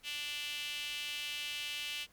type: tone with high-pass filter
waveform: sawtooth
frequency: 293.7 Hz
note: D4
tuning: in tune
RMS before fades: -40 dBFS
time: 0.03-2.07 s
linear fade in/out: 50 ms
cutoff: 2800 Hz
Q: 4.4
effects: pink hiss -66 dBFS RMS until 2.12 s